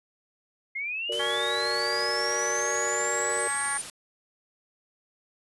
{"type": "linear sweep", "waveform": "sine", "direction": "up", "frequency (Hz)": [2100, 9050], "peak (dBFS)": -29, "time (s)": [0.75, 3.82], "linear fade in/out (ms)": 10}
{"type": "chord", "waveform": "sine", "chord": "Gb augmented", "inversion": "none", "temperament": "equal", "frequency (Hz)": [370, 466.2, 587.3], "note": ["Gb4", "Bb4", "D5"], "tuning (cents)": [0, 0, 0], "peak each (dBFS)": [-37, -33, -34], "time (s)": [1.09, 3.48], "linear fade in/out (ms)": 5}
{"type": "noise", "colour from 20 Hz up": "white", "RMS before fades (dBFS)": -39, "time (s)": [1.12, 3.9], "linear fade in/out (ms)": 2}
{"type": "harmonic tone", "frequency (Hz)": 280, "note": "C#4", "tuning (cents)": 18, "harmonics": [3, 4, 5, 6, 7, 8], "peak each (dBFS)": [-36, -35, -39, -33, -36, -43], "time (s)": [1.19, 3.78], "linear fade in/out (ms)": 10}
{"effects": ["resampled to 24000 Hz"]}